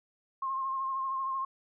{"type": "tone with vibrato", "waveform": "sine", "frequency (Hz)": 1067, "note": "C6", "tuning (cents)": 34, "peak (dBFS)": -30, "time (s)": [0.42, 1.45], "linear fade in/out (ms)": 5, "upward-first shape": "sine", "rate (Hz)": 13, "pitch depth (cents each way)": 29, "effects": []}